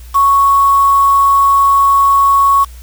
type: tone with quantisation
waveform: sine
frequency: 1108.7 Hz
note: C#6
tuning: in tune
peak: -6 dBFS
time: 0.14-2.65 s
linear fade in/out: 20 ms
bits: 4
effects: added 60 Hz sine -30 dBFS peak until 2.82 s + white hiss -43 dBFS RMS until 2.82 s